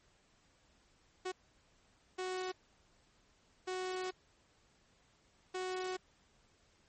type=tone bursts at uneven times; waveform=sawtooth; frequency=370 Hz; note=F#4; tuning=in tune; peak=-33 dBFS; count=4; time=1.25-1.32 / 2.18-2.52 / 3.67-4.11 / 5.54-5.97 s; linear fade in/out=10 ms; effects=pink hiss -70 dBFS RMS until 6.88 s + MP3 32 kbps